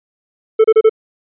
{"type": "tone bursts", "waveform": "triangle", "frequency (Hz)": 440, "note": "A4", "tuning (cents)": 0, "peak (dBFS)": -3, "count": 4, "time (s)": [0.59, 0.895], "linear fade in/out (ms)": 10, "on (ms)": 53, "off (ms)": 31, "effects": ["resampled to 8000 Hz"]}